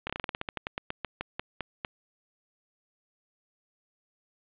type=slowing click train; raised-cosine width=0.3 ms; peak=-15 dBFS; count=19; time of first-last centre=0.07-1.848 s; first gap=26 ms; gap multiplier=1.14; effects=resampled to 8000 Hz + 8-bit